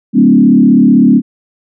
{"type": "tone with frequency modulation", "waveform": "sine", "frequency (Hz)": 240.7, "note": "B3", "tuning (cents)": -44, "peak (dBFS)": -3, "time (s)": [0.13, 1.22], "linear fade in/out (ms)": 50, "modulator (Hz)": 35.8, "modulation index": 1.4, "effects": []}